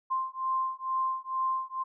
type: beating tone pair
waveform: sine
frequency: 1047 / 1049.2 Hz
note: C6 / C6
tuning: +1 / +4 cents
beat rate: 2.2 Hz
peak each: -31 dBFS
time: 0.1-1.84 s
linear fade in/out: 20 ms
effects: none